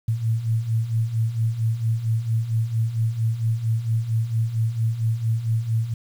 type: beating tone pair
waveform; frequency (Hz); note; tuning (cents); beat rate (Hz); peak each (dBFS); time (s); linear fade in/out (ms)
sine; 110 / 114.4; A2 / A#2; 0 / -32; 4.4; -26 / -21; 0.08-5.94; 5
effects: 8-bit